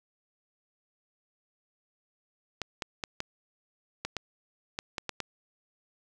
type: clicks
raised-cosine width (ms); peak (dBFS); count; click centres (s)
0.2; -15; 10; 2.617 / 2.822 / 3.038 / 3.204 / 4.05 / 4.167 / 4.789 / 4.982 / 5.093 / 5.203
effects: none